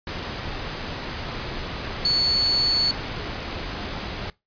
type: tone in noise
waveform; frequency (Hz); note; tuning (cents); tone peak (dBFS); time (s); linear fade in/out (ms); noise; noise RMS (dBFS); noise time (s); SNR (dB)
sine; 4435; C#8; 0; -17; 2.05-2.91; 2; pink; -31; 0.07-4.3; +11
effects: noise-tail reverb RT60 0.2 s tail -21 dB re dry + resampled to 11025 Hz